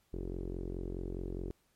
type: tone with low-pass filter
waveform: sawtooth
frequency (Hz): 44.79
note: F1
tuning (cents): +44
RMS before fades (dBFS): -39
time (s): 0.13-1.51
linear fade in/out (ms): 0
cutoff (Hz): 380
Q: 4.7
effects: pink hiss -73 dBFS RMS until 1.75 s + MP3 64 kbps